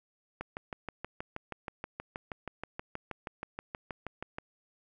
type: click train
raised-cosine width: 0.5 ms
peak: -22 dBFS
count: 26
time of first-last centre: 0.41-4.385 s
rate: 6.29 Hz
effects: none